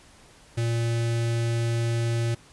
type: tone with notch filter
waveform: square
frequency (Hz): 116.5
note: A#2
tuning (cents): -1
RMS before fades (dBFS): -25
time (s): 0.57-2.35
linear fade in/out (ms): 10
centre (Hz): 1000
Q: 1.5
effects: pink hiss -53 dBFS RMS until 2.52 s + resampled to 24000 Hz